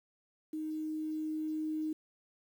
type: tone with level ramp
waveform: sine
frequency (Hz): 311.1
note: D#4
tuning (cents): 0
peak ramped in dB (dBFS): -35 to -32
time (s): 0.53-1.93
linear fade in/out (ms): 5
effects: 10-bit